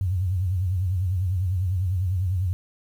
sine tone with vibrato, 92.1 Hz, F#2, 7 cents flat, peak -21 dBFS, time 0.01-2.53 s, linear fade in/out 0 ms, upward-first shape sine, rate 10 Hz, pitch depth 120 cents each way, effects 9-bit

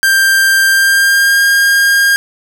45% pulse tone with pitch glide, 1583 to 1614.4 Hz, G6 to G#6, +17 to -49 cents, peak -7 dBFS, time 0.03-2.16 s, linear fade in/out 0 ms, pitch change +34 cents, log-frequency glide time 0.69-1.41 s, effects none

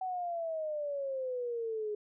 sine exponential sweep, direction down, 756 to 415.3 Hz, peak -33 dBFS, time 0.01-1.95 s, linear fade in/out 5 ms, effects none

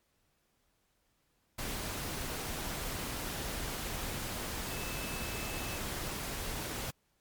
sine tone in noise, 2611 Hz, E7, 17 cents flat, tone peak -46 dBFS, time 4.7-5.78 s, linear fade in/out 10 ms, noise pink, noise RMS -38 dBFS, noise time 1.58-6.91 s, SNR -11 dB, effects pink hiss -75 dBFS RMS until 7.2 s + MP3 96 kbps

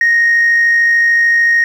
sine tone with amplitude modulation, 1865 Hz, A#6, in tune, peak -5 dBFS, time 0.01-1.64 s, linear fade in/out 2 ms, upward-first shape sine, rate 53.5 Hz, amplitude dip 25%, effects tanh soft clip ceiling -5 dBFS + 7-bit

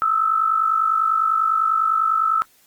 sine tone pair together, 1268.5 / 1318.5 Hz, D#6 / E6, +33 / 0 cents, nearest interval minor second, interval 67 cents, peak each -22 / -17 dBFS, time 0.02-2.42 s, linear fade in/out 0 ms, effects white hiss -56 dBFS RMS until 2.66 s + Opus 24 kbps

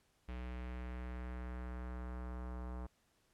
square tone with low-pass filter sweep, 61.74 Hz, B1, in tune, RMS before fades -44 dBFS, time 0.28-2.87 s, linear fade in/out 10 ms, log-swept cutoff 2600 to 1100 Hz, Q 1.6, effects pink hiss -75 dBFS RMS until 3.33 s + low-pass 12000 Hz 12 dB/octave

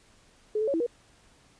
sine tone with pitch steps, 426.5 / 436.4 / 556 / 328.7 / 478.6 Hz, G#4 / A4 / C#5 / E4 / A#4, +46 / -14 / +5 / -5 / +46 cents, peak -24 dBFS, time 0.55-0.865 s, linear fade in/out 5 ms, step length 63 ms, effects pink hiss -60 dBFS RMS until 1.59 s + resampled to 22050 Hz

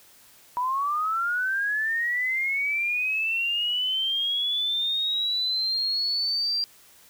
sine linear sweep, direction up, 968 to 4751 Hz, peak -23 dBFS, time 0.57-6.64 s, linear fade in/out 0 ms, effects white hiss -54 dBFS RMS until 7.09 s

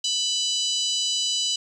harmonic tone with a mistuned harmonic, 993 Hz, B5, 9 cents sharp, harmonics 3 / 4 / 5 / 6 / 7 / 8, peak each -26 / -28 / -30 / -32 / -33 / -34 dBFS, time 0.04-1.56 s, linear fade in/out 5 ms, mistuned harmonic 5, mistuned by -24 cents, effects 9-bit

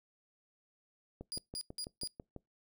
click train, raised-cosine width 2 ms, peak -31 dBFS, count 8, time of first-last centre 1.21-2.363 s, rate 6.07 Hz
30% pulse tone bursts, 4869 Hz, D#8, 38 cents flat, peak -35 dBFS, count 4, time 1.32-2.074 s, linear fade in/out 0 ms, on 61 ms, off 170 ms
effects noise-tail reverb RT60 0.2 s tail -25 dB re dry

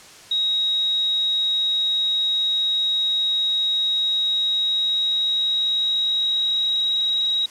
sine tone with pitch glide, 3795 to 3819 Hz, A#7 to A#7, +30 to +41 cents, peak -18 dBFS, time 0.31-7.46 s, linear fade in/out 5 ms, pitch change +11 cents, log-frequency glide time 3.81-6.86 s, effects white hiss -44 dBFS RMS until 7.5 s + low-pass 8000 Hz 12 dB/octave

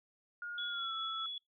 sine tone with pitch glide, 1427 to 1323.8 Hz, F6 to E6, +37 to +7 cents, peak -39 dBFS, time 0.42-1.26 s, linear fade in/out 2 ms, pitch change -130 cents, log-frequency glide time 0.69-0.94 s
sine tone with tremolo, 3387 Hz, G#7, 33 cents sharp, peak -37 dBFS, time 0.58-1.38 s, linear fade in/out 2 ms, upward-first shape sine, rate 4.9 Hz, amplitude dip 25%
effects noise-tail reverb RT60 0.2 s tail -26 dB re dry

